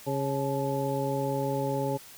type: harmonic tone with a mistuned harmonic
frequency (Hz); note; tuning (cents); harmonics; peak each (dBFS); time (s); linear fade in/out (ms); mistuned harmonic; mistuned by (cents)
137.1; C#3; -19; 1 / 2 / 3 / 4 / 6; -32 / -34 / -33 / -32 / -34; 0.06-1.98; 20; 6; +79
effects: white hiss -49 dBFS RMS until 2.17 s